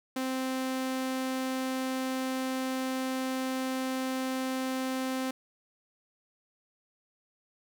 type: tone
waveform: sawtooth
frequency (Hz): 260.7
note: C4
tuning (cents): -6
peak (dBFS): -26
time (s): 0.16-5.31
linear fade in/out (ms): 5
effects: none